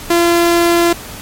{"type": "tone", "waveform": "sawtooth", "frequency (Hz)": 342.1, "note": "F4", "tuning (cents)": -36, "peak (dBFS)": -5, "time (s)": [0.1, 0.93], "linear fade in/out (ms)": 5, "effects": ["pink hiss -30 dBFS RMS until 1.21 s", "MP3 64 kbps"]}